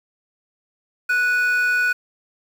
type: tone pair together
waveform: triangle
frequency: 1475 / 2478 Hz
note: F#6 / D#7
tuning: -6 / -8 cents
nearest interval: major sixth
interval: 898 cents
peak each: -14 / -23 dBFS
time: 1.09-1.93 s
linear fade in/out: 10 ms
effects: tanh soft clip ceiling -11 dBFS + 7-bit